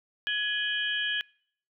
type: tone cluster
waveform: sine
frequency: 1681 / 2474 / 2987 / 3235 Hz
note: G#6 / D#7 / F#7 / G#7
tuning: +20 / -10 / +16 / -46 cents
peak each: -29 / -38 / -33 / -33 dBFS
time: 0.27-1.21 s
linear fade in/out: 0 ms
effects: noise-tail reverb RT60 0.6 s tail -26 dB re dry